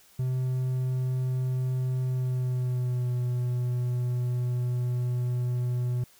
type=tone with pitch glide; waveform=triangle; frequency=128.3 to 123.29 Hz; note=C3 to B2; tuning=-34 to -3 cents; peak=-23 dBFS; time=0.19-6.04 s; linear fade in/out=5 ms; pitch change=-69 cents; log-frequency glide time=2.08-3.14 s; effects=white hiss -58 dBFS RMS until 6.19 s